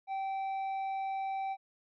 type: tone with tanh clipping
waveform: triangle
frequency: 775 Hz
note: G5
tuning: 20 cents flat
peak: -34 dBFS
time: 0.07-1.57 s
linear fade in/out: 50 ms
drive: 10 dB
effects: none